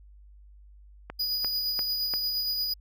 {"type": "click train", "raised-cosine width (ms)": 0.5, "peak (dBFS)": -21, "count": 4, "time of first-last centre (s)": [1.1, 2.138], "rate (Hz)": 2.89}
{"type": "tone with tremolo", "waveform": "square", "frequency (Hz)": 4931, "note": "D#8", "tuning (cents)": -16, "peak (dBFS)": -26, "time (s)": [1.19, 2.74], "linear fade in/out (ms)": 10, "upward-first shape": "sine", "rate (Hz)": 8.6, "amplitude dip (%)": 30}
{"effects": ["added 50 Hz sine -49 dBFS peak until 2.8 s"]}